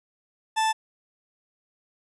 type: tone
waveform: 40% pulse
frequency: 880 Hz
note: A5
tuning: in tune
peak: -20 dBFS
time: 0.56-0.73 s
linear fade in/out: 20 ms
effects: resampled to 24000 Hz